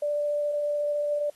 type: tone with vibrato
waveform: sine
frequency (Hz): 587.3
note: D5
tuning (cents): 0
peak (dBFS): -24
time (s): 0.02-1.3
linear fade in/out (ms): 5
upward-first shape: triangle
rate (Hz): 14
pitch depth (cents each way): 8
effects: white hiss -60 dBFS RMS until 1.35 s + AAC 32 kbps